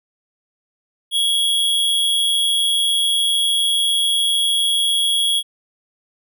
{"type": "tone with amplitude modulation", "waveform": "square", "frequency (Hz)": 3322, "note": "G#7", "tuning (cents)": 0, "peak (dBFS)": -14, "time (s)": [1.11, 5.43], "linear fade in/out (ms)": 50, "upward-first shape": "sine", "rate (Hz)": 187, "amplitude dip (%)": 40, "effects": []}